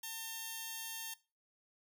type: tone pair together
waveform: 5% pulse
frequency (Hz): 903 / 3218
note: A5 / G7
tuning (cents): +45 / +45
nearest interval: octave + minor seventh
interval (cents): 2200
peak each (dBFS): -33 / -36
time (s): 0.03-1.14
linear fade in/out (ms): 5
effects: noise-tail reverb RT60 0.3 s tail -19 dB re dry